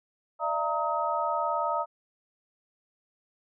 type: tone cluster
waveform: sine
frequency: 596 / 675 / 926 / 1266 Hz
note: D5 / E5 / A#5 / D#6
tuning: +25 / +41 / -12 / +30 cents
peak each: -33 / -32 / -30 / -30 dBFS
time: 0.39-1.86 s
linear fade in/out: 50 ms
effects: none